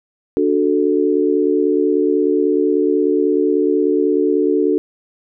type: chord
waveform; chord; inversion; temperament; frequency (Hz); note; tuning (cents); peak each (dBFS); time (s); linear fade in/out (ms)
sine; D major; none; equal; 293.7 / 370 / 440; D4 / F#4 / A4; 0 / 0 / 0; -17; 0.37-4.78; 0
effects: none